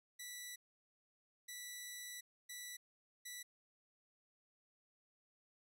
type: tone bursts at uneven times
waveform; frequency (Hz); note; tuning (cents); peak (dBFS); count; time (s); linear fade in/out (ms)
10% pulse; 1966; B6; -8; -38; 4; 0.19-0.56 / 1.48-2.21 / 2.49-2.77 / 3.25-3.43; 10
effects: none